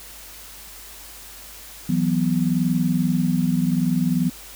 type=chord; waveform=sine; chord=E suspended second; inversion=none; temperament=just; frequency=164.81 / 185.42 / 247.2 Hz; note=E3 / F#3 / B3; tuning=0 / +4 / +2 cents; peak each=-22 dBFS; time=1.89-4.3 s; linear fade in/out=5 ms; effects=added 50 Hz sine -48 dBFS peak until 4.55 s + white hiss -41 dBFS RMS until 4.55 s